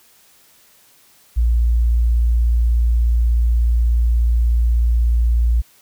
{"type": "tone", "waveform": "sine", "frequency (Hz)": 58.27, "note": "A#1", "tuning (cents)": 0, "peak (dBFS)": -12, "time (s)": [1.36, 5.62], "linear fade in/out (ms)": 20, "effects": ["white hiss -52 dBFS RMS until 5.81 s"]}